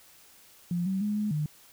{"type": "tone with pitch steps", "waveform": "sine", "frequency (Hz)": [174.6, 191.1, 208.6, 210.5, 150.9], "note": ["F3", "G3", "G#3", "G#3", "D3"], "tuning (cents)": [0, -44, 8, 24, 47], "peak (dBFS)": -26, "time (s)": [0.71, 1.46], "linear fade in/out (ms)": 2, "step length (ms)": 150, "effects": ["white hiss -56 dBFS RMS until 1.72 s"]}